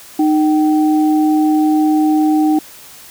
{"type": "tone pair together", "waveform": "sine", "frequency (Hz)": [307.5, 769.7], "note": ["D#4", "G5"], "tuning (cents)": [-20, -32], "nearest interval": "octave + major third", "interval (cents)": 1588, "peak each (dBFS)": [-10, -19], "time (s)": [0.19, 2.59], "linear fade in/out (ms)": 5, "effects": ["white hiss -38 dBFS RMS until 3.1 s"]}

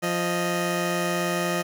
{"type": "tone pair together", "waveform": "15% pulse", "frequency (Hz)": [174.63, 622.3], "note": ["F3", "D#5"], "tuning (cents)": [0, 0], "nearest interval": "octave + minor seventh", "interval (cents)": 2200, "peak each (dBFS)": [-19, -21], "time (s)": [0.02, 1.63], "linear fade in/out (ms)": 20, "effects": []}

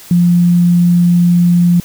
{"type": "tone", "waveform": "sine", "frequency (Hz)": 174.61, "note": "F3", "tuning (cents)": 0, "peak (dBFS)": -6, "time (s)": [0.11, 1.8], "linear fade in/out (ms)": 2, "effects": ["white hiss -36 dBFS RMS until 1.84 s"]}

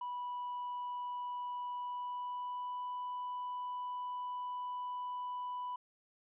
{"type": "tone with pitch glide", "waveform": "triangle", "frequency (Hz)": [983, 991], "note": ["B5", "B5"], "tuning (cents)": [-8, 6], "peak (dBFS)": -35, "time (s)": [0.01, 5.76], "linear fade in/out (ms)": 5, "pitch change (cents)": 14, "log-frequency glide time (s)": [1.76, 2.84], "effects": ["tanh soft clip ceiling -33 dBFS", "resampled to 8000 Hz"]}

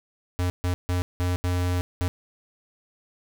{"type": "tone bursts at uneven times", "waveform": "square", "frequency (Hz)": 89.4, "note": "F2", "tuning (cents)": 41, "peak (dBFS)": -23, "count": 6, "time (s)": [[0.39, 0.5], [0.64, 0.74], [0.89, 1.02], [1.2, 1.36], [1.44, 1.81], [2.01, 2.08]], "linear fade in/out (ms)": 0, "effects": []}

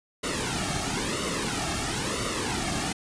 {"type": "noise with flanger", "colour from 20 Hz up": "pink", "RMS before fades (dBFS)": -29, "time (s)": [0.23, 2.93], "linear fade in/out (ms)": 10, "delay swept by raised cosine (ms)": [1.2, 2.05], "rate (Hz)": 1, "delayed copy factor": -0.7, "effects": ["resampled to 22050 Hz"]}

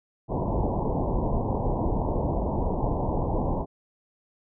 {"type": "low-pass noise", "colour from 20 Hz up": "pink", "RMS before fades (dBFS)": -26, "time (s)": [0.28, 3.66], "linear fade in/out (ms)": 50, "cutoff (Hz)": 1000, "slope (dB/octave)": 96, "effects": []}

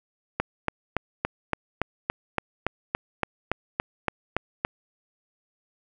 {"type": "click train", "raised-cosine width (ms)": 0.5, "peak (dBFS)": -8, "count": 16, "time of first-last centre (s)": [0.4, 4.649], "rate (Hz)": 3.53, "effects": []}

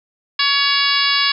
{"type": "harmonic tone", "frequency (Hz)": 563, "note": "C#5", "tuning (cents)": 27, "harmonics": [2, 3, 4, 5, 6, 7, 8, 9], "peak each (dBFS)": [-22, -22, -22, -22, -22, -22, -22, -22], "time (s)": [0.39, 1.32], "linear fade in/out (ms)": 5, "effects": []}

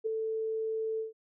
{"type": "tone with ADSR envelope", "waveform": "sine", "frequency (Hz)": 442.3, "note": "A4", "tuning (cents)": 9, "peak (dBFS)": -26, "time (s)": [0.04, 1.13], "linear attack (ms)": 24, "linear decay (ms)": 6, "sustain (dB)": -4, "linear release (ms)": 140, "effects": []}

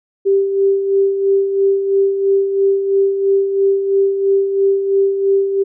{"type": "tone with tremolo", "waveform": "sine", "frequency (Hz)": 392.6, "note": "G4", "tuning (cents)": 3, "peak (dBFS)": -9, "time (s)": [0.25, 5.64], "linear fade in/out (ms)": 20, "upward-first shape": "sine", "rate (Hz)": 3, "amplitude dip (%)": 55, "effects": []}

